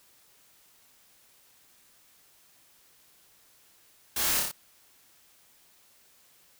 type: noise with echo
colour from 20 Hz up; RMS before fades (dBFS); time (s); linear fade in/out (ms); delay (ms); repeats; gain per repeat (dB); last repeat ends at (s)
white; -30; 4.16-4.4; 5; 29; 4; -2; 4.516
effects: white hiss -61 dBFS RMS until 6.59 s